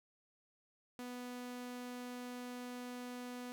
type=tone; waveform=sawtooth; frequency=246.9 Hz; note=B3; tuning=in tune; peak=-40 dBFS; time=0.99-3.52 s; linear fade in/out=0 ms; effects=none